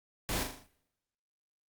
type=noise with echo; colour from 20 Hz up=pink; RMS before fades=-34 dBFS; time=0.29-0.43 s; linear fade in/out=0 ms; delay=39 ms; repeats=6; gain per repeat=-5 dB; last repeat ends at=0.664 s; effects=noise-tail reverb RT60 0.9 s tail -21 dB re dry + Opus 48 kbps